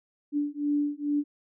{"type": "beating tone pair", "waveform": "sine", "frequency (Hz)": [290.4, 292.7], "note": ["D4", "D4"], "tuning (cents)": [-19, -6], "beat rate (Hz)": 2.3, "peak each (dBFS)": -28, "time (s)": [0.32, 1.24], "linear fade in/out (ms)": 50, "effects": []}